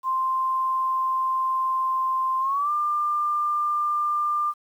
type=tone with pitch glide; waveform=sine; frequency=1046.5 to 1195.2 Hz; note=C6 to D6; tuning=0 to +30 cents; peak=-21 dBFS; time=0.03-4.54 s; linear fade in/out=50 ms; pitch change=+230 cents; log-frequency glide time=2.4-2.71 s; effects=9-bit